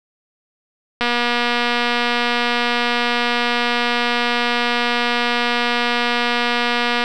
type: click train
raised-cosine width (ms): 0.3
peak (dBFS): -3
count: 1448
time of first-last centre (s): 1.01-7.039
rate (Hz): 240
effects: none